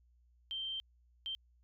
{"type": "tone bursts at uneven times", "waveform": "sine", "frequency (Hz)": 3136, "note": "G7", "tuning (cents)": 0, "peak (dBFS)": -37, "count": 2, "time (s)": [[0.51, 0.8], [1.26, 1.35]], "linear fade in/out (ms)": 0, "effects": ["added 60 Hz sine -65 dBFS peak until 1.63 s"]}